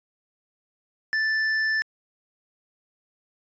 triangle tone with tanh clipping, 1760 Hz, A6, in tune, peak -23 dBFS, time 1.13-1.82 s, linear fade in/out 0 ms, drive 13 dB, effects resampled to 16000 Hz

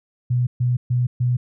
sine tone bursts, 123.47 Hz, B2, in tune, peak -16 dBFS, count 4, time 0.3-1.37 s, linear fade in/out 10 ms, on 170 ms, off 130 ms, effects none

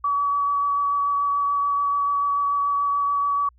sine tone with vibrato, 1139 Hz, C#6, 47 cents sharp, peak -19 dBFS, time 0.04-3.49 s, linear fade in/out 5 ms, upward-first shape sine, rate 6.9 Hz, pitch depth 11 cents each way, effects added 60 Hz sine -53 dBFS peak until 3.58 s

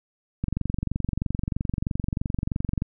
click train, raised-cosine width 5 ms, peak -13 dBFS, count 56, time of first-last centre 0.44-2.821 s, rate 23.1 Hz, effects none

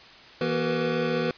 square tone cluster, 163.1 / 239.7 / 378 / 461.9 / 496 Hz, E3 / A#3 / F#4 / A#4 / B4, -18 / +48 / +37 / -16 / +7 cents, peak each -32 / -31 / -32 / -33 / -29 dBFS, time 0.41-1.31 s, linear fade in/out 2 ms, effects white hiss -48 dBFS RMS until 1.37 s + resampled to 11025 Hz

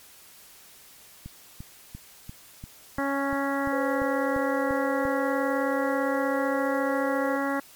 click train, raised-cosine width 5 ms, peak -26 dBFS, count 12, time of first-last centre 1.26-5.053 s, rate 2.9 Hz
harmonic tone, 277.2 Hz, C#4, in tune, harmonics 1 / 2 / 3 / 4 / 5 / 6 / 7, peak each -28 / -31 / -33 / -34 / -35 / -36 / -36 dBFS, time 2.98-7.6 s, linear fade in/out 5 ms
sine tone with pitch glide, 515 to 520.1 Hz, C5 to C5, -28 to -10 cents, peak -28 dBFS, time 3.72-7.37 s, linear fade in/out 10 ms, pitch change +18 cents, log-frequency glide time 5.48-6.49 s
effects white hiss -51 dBFS RMS until 7.75 s + MP3 96 kbps

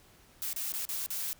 blue noise with dropouts, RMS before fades -35 dBFS, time 0.42-1.33 s, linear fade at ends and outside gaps 0 ms, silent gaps 0.531-0.562 / 0.721-0.738 / 0.852-0.89 / 1.062-1.104 s, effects pink hiss -60 dBFS RMS until 1.39 s

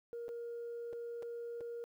sine tone with dropouts, 470.6 Hz, A#4, 16 cents sharp, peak -39 dBFS, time 0.13-1.84 s, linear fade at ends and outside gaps 0 ms, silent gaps 0.282-0.29 / 0.928-0.932 / 1.224-1.229 / 1.607-1.611 s, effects tanh soft clip ceiling -38 dBFS + 12-bit

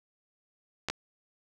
clicks, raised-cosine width 0.2 ms, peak -13 dBFS, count 2, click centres 0.886 / 0.9 s, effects none

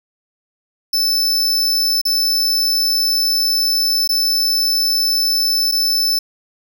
45% pulse tone with dropouts, 5274 Hz, E8, in tune, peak -14 dBFS, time 0.93-6.19 s, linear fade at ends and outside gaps 5 ms, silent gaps 2.015-2.052 / 4.076-4.091 / 5.715-5.721 s, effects none

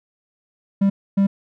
triangle tone bursts at uneven times, 197.2 Hz, G3, 11 cents sharp, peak -11 dBFS, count 2, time 0.81-0.9 / 1.17-1.27 s, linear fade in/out 10 ms, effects none

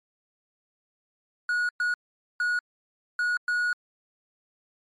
triangle tone bursts at uneven times, 1455 Hz, F#6, 29 cents flat, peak -21 dBFS, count 5, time 1.49-1.69 / 1.8-1.94 / 2.4-2.59 / 3.19-3.37 / 3.48-3.73 s, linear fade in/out 2 ms, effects MP3 48 kbps

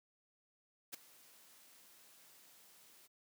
white noise with ADSR envelope, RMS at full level -43 dBFS, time 0.92-3.08 s, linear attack 21 ms, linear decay 9 ms, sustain -20 dB, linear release 24 ms, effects high-pass 150 Hz 12 dB/octave

